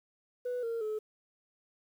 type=tone with pitch steps; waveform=sine; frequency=493.9 / 460.8 / 430 Hz; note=B4 / A#4 / A4; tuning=0 / -20 / -40 cents; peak=-30 dBFS; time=0.45-0.99 s; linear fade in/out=10 ms; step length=180 ms; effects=tanh soft clip ceiling -30 dBFS + 10-bit